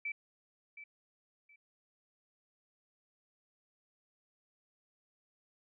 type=tone with echo; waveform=sine; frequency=2316 Hz; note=D7; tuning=25 cents flat; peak=-35 dBFS; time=0.05-0.12 s; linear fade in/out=5 ms; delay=720 ms; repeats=2; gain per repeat=-12 dB; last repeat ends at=1.56 s; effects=none